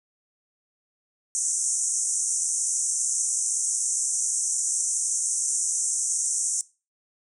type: band-pass noise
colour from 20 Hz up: white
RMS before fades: -26 dBFS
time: 1.35-6.61 s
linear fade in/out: 0 ms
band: 5900 to 9300 Hz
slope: 96 dB/octave
effects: noise-tail reverb RT60 0.3 s tail -20 dB re dry